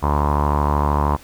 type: tone with low-pass filter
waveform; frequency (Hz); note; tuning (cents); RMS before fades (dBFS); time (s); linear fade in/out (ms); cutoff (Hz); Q
sawtooth; 73.1; D2; -7; -18; 0.02-1.17; 20; 1000; 7.2
effects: pink hiss -45 dBFS RMS until 1.23 s